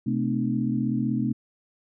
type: tone cluster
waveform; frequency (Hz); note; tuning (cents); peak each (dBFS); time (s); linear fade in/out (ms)
sine; 129.6 / 220.4 / 256.3 / 301.8; C3 / A3 / C4 / D4; -16 / +3 / -36 / +47; -29 / -26 / -28 / -31; 0.06-1.33; 10
effects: none